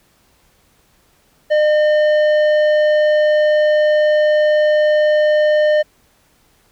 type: tone with tanh clipping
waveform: sine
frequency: 606 Hz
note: D#5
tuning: 46 cents flat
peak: -12 dBFS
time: 1.5-5.83 s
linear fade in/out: 20 ms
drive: 10 dB
effects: pink hiss -56 dBFS RMS until 6.71 s